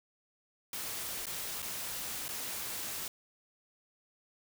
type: noise with dropouts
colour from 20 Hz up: white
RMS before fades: -39 dBFS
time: 0.73-3.08 s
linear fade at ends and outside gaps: 2 ms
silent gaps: 1.257-1.267 / 1.621-1.626 / 2.282-2.289 s
effects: none